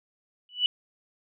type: tone with exponential growth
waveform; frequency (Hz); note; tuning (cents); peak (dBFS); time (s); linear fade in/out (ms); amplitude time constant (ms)
sine; 2960; F#7; 0; -16; 0.49-0.66; 1; 36
effects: none